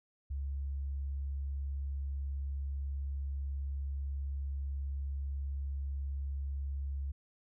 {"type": "tone", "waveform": "sine", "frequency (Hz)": 69.2, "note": "C#2", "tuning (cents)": -2, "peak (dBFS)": -34, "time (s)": [0.3, 7.12], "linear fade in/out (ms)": 10, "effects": []}